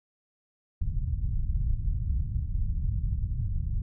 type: low-pass noise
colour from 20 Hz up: pink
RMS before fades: -28 dBFS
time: 0.81-3.82 s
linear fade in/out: 2 ms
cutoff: 120 Hz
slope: 24 dB/octave
effects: none